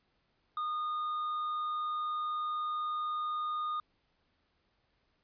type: tone with tanh clipping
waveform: sine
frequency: 1226 Hz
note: D#6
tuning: 26 cents flat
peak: -33 dBFS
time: 0.57-3.8 s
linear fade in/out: 2 ms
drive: 4 dB
effects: pink hiss -75 dBFS RMS until 5.23 s + resampled to 11025 Hz